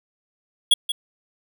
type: tone with echo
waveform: square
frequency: 3344 Hz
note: G#7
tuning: 11 cents sharp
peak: -12 dBFS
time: 0.71-0.74 s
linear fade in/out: 5 ms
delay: 180 ms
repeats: 1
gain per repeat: -10 dB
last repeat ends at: 0.92 s
effects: none